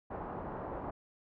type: low-pass noise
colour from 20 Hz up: white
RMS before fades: -41 dBFS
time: 0.1-0.91 s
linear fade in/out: 10 ms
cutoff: 1000 Hz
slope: 24 dB/octave
effects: none